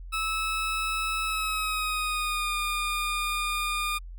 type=tone with pitch glide; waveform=20% pulse; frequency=1300 to 1212.9 Hz; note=E6 to D#6; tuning=-24 to -45 cents; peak=-22 dBFS; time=0.12-3.99 s; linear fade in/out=20 ms; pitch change=-121 cents; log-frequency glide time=1.25-2.56 s; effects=added 43 Hz sine -38 dBFS peak until 4.18 s